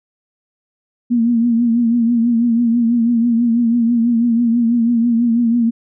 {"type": "tone with vibrato", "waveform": "sine", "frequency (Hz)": 234.3, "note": "A#3", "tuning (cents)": 9, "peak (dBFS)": -11, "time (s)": [1.1, 5.71], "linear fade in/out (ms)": 20, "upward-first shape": "triangle", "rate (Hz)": 6.1, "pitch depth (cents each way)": 71, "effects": []}